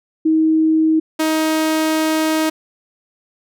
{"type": "tone pair in turn", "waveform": ["sine", "sawtooth"], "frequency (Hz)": [317, 315], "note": ["D#4", "D#4"], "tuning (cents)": [32, 21], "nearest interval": "unison", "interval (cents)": 11, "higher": "first", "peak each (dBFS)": -11, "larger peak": "neither", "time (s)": [[0.25, 1], [1.19, 2.5]], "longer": "second", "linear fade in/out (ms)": 10, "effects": []}